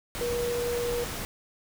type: tone in noise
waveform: sine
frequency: 479.9 Hz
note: B4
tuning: 50 cents flat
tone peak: -27 dBFS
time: 0.21-1.04 s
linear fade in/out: 0 ms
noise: pink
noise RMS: -35 dBFS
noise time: 0.15-1.25 s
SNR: +5 dB
effects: none